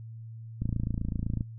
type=click train; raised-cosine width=5 ms; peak=-18 dBFS; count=23; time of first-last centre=0.62-1.409 s; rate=27.9 Hz; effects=noise-tail reverb RT60 0.1 s tail -18 dB re dry + added 113 Hz sine -40 dBFS peak until 1.58 s